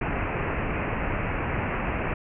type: low-pass noise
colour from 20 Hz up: pink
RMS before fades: -28 dBFS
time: 0.01-2.14 s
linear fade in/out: 5 ms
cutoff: 2700 Hz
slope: 96 dB/octave
effects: none